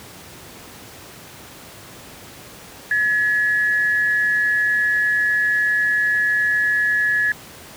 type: tone pair together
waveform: sine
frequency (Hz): 1700 / 1908.2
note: G#6 / A#6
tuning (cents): +40 / +40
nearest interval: major second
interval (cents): 200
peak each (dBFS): -16 / -25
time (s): 2.91-7.32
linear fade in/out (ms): 2
effects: pink hiss -40 dBFS RMS until 7.76 s + high-pass 80 Hz 12 dB/octave